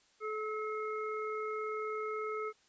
harmonic tone, 430.9 Hz, A4, 36 cents flat, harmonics 1 / 3 / 5, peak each -37 / -39 / -46 dBFS, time 0.2-2.53 s, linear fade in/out 50 ms, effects white hiss -68 dBFS RMS until 2.68 s + resampled to 16000 Hz

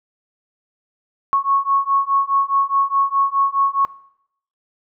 sine beating tone pair, 1100 / 1104.8 Hz, C#6 / C#6, -14 / -6 cents, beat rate 4.8 Hz, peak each -18 dBFS, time 1.33-3.85 s, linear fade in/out 0 ms, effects noise-tail reverb RT60 0.7 s tail -20 dB re dry

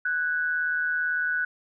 sine tone pair together, 1483.1 / 1641 Hz, F#6 / G#6, +4 / -21 cents, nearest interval major second, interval 175 cents, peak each -24 / -32 dBFS, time 0.05-1.45 s, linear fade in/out 5 ms, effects none

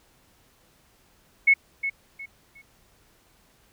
sine tone with echo, 2196 Hz, C#7, 17 cents flat, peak -13 dBFS, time 1.47-1.54 s, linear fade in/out 10 ms, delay 360 ms, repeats 3, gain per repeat -11 dB, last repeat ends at 2.62 s, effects pink hiss -61 dBFS RMS until 3.72 s

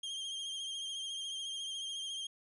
40% pulse tone with vibrato, 3200 Hz, G7, 35 cents sharp, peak -37 dBFS, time 0.03-2.27 s, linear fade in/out 5 ms, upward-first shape sine, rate 14 Hz, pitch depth 35 cents each way, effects resampled to 24000 Hz

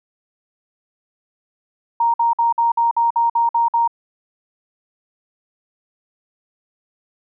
sine tone bursts, 932.3 Hz, A#5, in tune, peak -13 dBFS, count 10, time 2-3.877 s, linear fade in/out 5 ms, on 140 ms, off 53 ms, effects none

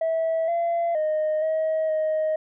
sine tone with pitch steps, 651 / 681 / 618 / 634 / 625 Hz, E5 / F5 / D#5 / D#5 / D#5, -22 / -44 / -12 / +32 / +8 cents, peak -19 dBFS, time 0.01-2.36 s, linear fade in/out 5 ms, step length 470 ms, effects tanh soft clip ceiling -19 dBFS

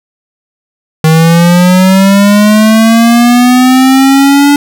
square linear sweep, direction up, 157 to 288.3 Hz, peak -3 dBFS, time 1.04-4.56 s, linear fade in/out 2 ms, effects none

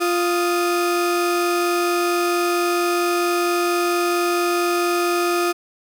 35% pulse tone pair together, 349.2 / 1244.4 Hz, F4 / D#6, 0 / 0 cents, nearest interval octave + minor seventh, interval 2200 cents, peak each -17 / -22 dBFS, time 0-5.53 s, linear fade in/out 20 ms, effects none

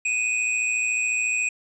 square tone pair together, 2489 / 2603 Hz, D#7 / E7, 0 / -22 cents, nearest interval minor second, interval 78 cents, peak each -23 / -30 dBFS, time 0.05-1.49 s, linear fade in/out 5 ms, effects resampled to 24000 Hz

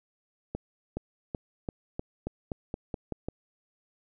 accelerating click train, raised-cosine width 2 ms, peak -19 dBFS, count 11, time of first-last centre 0.55-3.286 s, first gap 420 ms, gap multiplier 0.9, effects none

